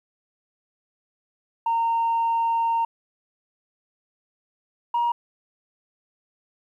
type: tone pair in turn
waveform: sine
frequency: 920 / 948.1 Hz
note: A#5 / A#5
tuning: -23 / +29 cents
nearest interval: minor second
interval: 52 cents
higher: second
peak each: -18 dBFS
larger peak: neither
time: 1.66-2.85 / 4.94-5.12 s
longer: first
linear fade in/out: 5 ms
effects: tanh soft clip ceiling -17 dBFS + 10-bit